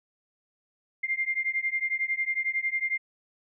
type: beating tone pair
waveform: sine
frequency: 2100 / 2111 Hz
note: C7 / C7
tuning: +6 / +15 cents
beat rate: 11 Hz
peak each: -29 dBFS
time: 1.03-2.98 s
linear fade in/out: 10 ms
effects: none